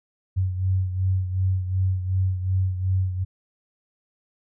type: beating tone pair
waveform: sine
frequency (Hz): 93.2 / 95.9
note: F#2 / G2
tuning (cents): +13 / -37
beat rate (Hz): 2.7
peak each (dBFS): -21 / -28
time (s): 0.36-3.25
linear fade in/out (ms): 20
effects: none